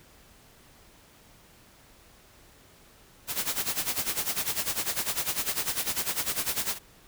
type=noise with tremolo; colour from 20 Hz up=white; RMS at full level=-27 dBFS; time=3.27-6.79 s; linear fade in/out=50 ms; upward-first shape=sine; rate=10 Hz; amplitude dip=80%; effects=pink hiss -56 dBFS RMS until 7.07 s